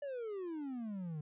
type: exponential sweep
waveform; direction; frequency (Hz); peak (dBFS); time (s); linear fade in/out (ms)
triangle; down; 587.3 to 146.8; -37; 0.02-1.21; 5
effects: resampled to 8000 Hz